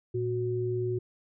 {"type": "tone pair together", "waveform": "sine", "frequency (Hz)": [115.6, 367], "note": ["A#2", "F#4"], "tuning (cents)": [-14, -14], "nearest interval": "octave + minor sixth", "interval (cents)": 2000, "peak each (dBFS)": [-31, -29], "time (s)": [0.14, 0.99], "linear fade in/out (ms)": 10, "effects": []}